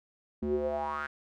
square tone with band-pass filter sweep, 73.42 Hz, D2, in tune, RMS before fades -32 dBFS, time 0.42-1.07 s, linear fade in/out 10 ms, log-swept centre 270 to 1600 Hz, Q 6.7, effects none

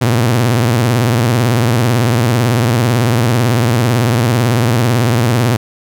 sawtooth tone with vibrato, 118.4 Hz, A#2, 27 cents sharp, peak -6 dBFS, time 0.01-5.57 s, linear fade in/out 10 ms, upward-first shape triangle, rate 18 Hz, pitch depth 190 cents each way, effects none

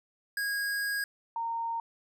square / sine tone pair in turn, 1641 / 921 Hz, G#6 / A#5, -21 / -21 cents, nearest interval minor seventh, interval 1000 cents, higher first, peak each -30 / -30 dBFS, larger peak neither, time 0.37-1.04 / 1.36-1.8 s, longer first, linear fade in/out 2 ms, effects none

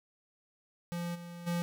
square tone with level steps, 172.6 Hz, F3, 20 cents flat, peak -35 / -44 / -31 dBFS, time 0.92-1.62 s, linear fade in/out 0 ms, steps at 1.14 / 1.46 s, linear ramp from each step 20 ms, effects none

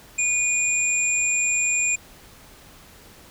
sine tone pair together, 2449 / 7339 Hz, D#7 / A#8, -28 / -28 cents, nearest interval octave + perfect fifth, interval 1900 cents, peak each -22 dBFS, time 0.18-1.96 s, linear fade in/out 10 ms, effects pink hiss -48 dBFS RMS until 3.3 s

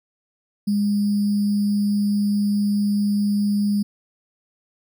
sine tone with sample-and-hold, 204.7 Hz, G#3, 25 cents flat, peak -17 dBFS, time 0.67-3.83 s, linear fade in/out 10 ms, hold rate 4900 Hz, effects none

